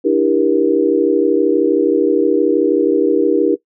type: chord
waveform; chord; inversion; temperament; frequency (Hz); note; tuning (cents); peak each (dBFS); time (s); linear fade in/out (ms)
sine; E half-diminished seventh; third; just; 296.7 / 329.6 / 395.6 / 474.7; D4 / E4 / G4 / Bb4; +18 / 0 / +16 / +31; -16; 0.04-3.56; 20
effects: noise-tail reverb RT60 0.1 s tail -18 dB re dry